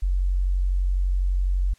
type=tone; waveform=sine; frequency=46 Hz; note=F#1; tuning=9 cents flat; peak=-19 dBFS; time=0.02-1.74 s; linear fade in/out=10 ms; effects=white hiss -60 dBFS RMS until 1.78 s + low-pass 9000 Hz 12 dB/octave

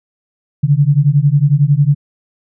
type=beating tone pair; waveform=sine; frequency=138.59 / 149.59 Hz; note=C#3 / D3; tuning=0 / +32 cents; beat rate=11 Hz; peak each=-11 dBFS; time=0.63-1.95 s; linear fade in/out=10 ms; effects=none

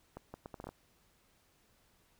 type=accelerating click train; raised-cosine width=1 ms; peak=-30 dBFS; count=8; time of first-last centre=0.17-0.69 s; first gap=170 ms; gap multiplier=0.7; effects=pink hiss -70 dBFS RMS until 2.19 s

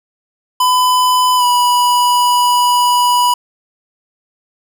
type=tone with pitch glide; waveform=square; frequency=1004 to 979.9 Hz; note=B5 to B5; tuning=+28 to -14 cents; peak=-10 dBFS; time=0.6-3.34 s; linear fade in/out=5 ms; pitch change=-42 cents; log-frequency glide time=1.37-1.44 s; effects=7-bit

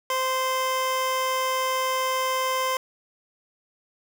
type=tone pair together; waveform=25% pulse; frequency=519.5 / 1039 Hz; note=C5 / C6; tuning=-12 / -12 cents; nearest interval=octave; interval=1200 cents; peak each=-23 / -24 dBFS; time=0.1-2.77 s; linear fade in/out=2 ms; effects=none

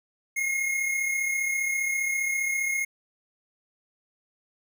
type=tone pair together; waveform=square; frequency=2150 / 2185 Hz; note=C7 / C#7; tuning=+47 / -26 cents; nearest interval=unison; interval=27 cents; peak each=-26 / -35 dBFS; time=0.36-2.85 s; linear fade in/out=10 ms; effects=none

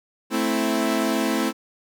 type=chord; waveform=sawtooth; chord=A minor; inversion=none; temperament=equal; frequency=220 / 261.6 / 329.6 Hz; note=A3 / C4 / E4; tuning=0 / 0 / 0 cents; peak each=-21 dBFS; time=0.3-1.53 s; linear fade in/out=50 ms; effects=none

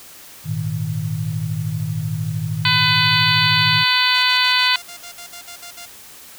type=chord; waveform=sine; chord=Ab suspended second; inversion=none; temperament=just; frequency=103.83 / 116.8 / 155.74 Hz; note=Ab2 / Bb2 / Eb3; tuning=0 / +4 / +2 cents; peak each=-26 / -26 / -23 dBFS; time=0.44-3.85 s; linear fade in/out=50 ms
type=harmonic tone; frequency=502 Hz; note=B4; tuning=28 cents sharp; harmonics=2 / 3 / 4 / 5 / 6 / 7 / 8 / 9; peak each=-22 / -22 / -22 / -22 / -22 / -22 / -22 / -22 dBFS; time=2.65-4.76 s; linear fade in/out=2 ms
type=tone bursts; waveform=5% pulse; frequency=698.5 Hz; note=F5; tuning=in tune; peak=-23 dBFS; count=12; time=4.14-5.86 s; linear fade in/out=10 ms; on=92 ms; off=56 ms
effects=white hiss -41 dBFS RMS until 6.38 s

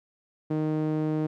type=tone with band-pass filter; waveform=sawtooth; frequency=154.8 Hz; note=D#3; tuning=9 cents flat; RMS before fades=-27 dBFS; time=0.5-1.27 s; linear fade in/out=10 ms; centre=320 Hz; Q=1.4; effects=none

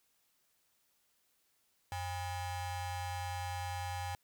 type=ring-modulated tone; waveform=45% pulse; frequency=450 Hz; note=A4; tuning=39 cents sharp; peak=-34 dBFS; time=1.92-4.15 s; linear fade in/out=0 ms; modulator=361 Hz; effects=white hiss -75 dBFS RMS until 4.23 s

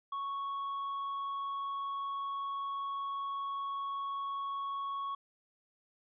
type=tone with vibrato; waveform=triangle; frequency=1108.7 Hz; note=C#6; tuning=in tune; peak=-33 dBFS; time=0.12-5.15 s; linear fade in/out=5 ms; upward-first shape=sine; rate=20 Hz; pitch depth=10 cents each way; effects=resampled to 11025 Hz

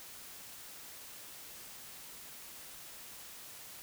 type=silence; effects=white hiss -50 dBFS RMS until 3.82 s

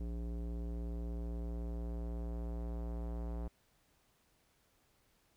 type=tone with low-pass filter sweep; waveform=square; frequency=58.1 Hz; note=A#1; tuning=5 cents flat; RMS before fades=-40 dBFS; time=0-3.48 s; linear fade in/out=5 ms; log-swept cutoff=390 to 770 Hz; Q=1.1; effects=pink hiss -73 dBFS RMS until 5.36 s

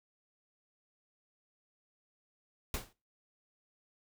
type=noise with exponential decay; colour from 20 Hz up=pink; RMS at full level=-33 dBFS; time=2.74-2.93 s; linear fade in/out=2 ms; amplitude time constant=41 ms; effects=noise-tail reverb RT60 0.3 s tail -20 dB re dry

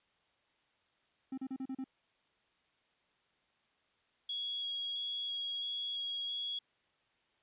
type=tone bursts; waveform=triangle; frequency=263.8 Hz; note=C4; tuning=14 cents sharp; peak=-35 dBFS; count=6; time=1.32-1.842 s; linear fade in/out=5 ms; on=57 ms; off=36 ms
type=tone with vibrato; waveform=sine; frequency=3322 Hz; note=G#7; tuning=in tune; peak=-35 dBFS; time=4.29-6.59 s; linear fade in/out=5 ms; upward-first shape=square; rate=1.5 Hz; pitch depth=9 cents each way
effects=white hiss -74 dBFS RMS until 7.42 s + resampled to 8000 Hz

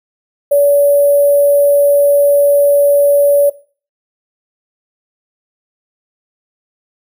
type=tone with sample-and-hold; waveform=sine; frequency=571 Hz; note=D5; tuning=49 cents flat; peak=-6 dBFS; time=0.51-3.5 s; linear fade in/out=10 ms; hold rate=11025 Hz; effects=noise-tail reverb RT60 0.4 s tail -19 dB re dry

